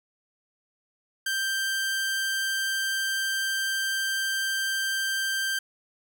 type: tone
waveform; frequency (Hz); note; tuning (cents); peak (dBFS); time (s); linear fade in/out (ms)
sawtooth; 1572; G6; +4; -22; 1.26-5.59; 5
effects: none